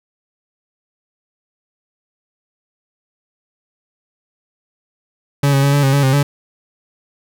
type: tone with pitch steps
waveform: 40% pulse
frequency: 141.5 / 137.5 / 140.7 / 143.4 / 135.3 / 141.6 / 132.7 / 142.9 Hz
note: C#3 / C#3 / C#3 / D3 / C#3 / C#3 / C3 / D3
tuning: +36 / -14 / +26 / -41 / -42 / +37 / +25 / -47 cents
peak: -10 dBFS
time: 5.43-6.23 s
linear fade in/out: 5 ms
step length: 100 ms
effects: none